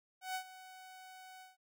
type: tone with ADSR envelope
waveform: sawtooth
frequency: 748 Hz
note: F#5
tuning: 19 cents sharp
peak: -32 dBFS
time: 0.21-1.57 s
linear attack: 140 ms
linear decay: 83 ms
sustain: -16 dB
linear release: 160 ms
effects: none